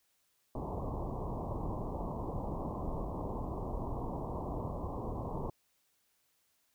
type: low-pass noise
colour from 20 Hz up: pink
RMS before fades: -38 dBFS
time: 0.55-5.5 s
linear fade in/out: 2 ms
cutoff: 1100 Hz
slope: 96 dB/octave
effects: white hiss -75 dBFS RMS until 6.74 s